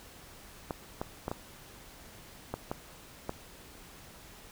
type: clicks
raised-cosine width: 1 ms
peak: -19 dBFS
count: 7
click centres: 0.708 / 1.015 / 1.281 / 1.315 / 2.54 / 2.715 / 3.294 s
effects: pink hiss -52 dBFS RMS until 4.51 s